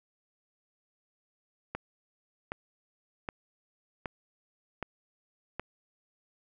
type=click train; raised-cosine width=0.5 ms; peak=-19 dBFS; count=6; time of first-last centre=1.75-5.596 s; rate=1.3 Hz; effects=none